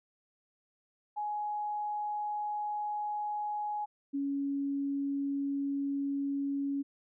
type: tone pair in turn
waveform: sine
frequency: 837 / 279.3 Hz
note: G#5 / C#4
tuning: +13 / +13 cents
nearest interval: octave + perfect fifth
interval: 1900 cents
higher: first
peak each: -32 / -30 dBFS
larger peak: second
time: 1.16-3.86 / 4.13-6.83 s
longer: neither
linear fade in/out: 20 ms
effects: none